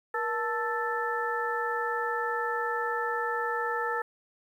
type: harmonic tone with a mistuned harmonic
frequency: 440.5 Hz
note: A4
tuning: 2 cents sharp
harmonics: 1 / 2 / 3 / 4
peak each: -33 / -33 / -33 / -33 dBFS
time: 0.14-4.02 s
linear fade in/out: 5 ms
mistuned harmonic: 1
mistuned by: +130 cents
effects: 10-bit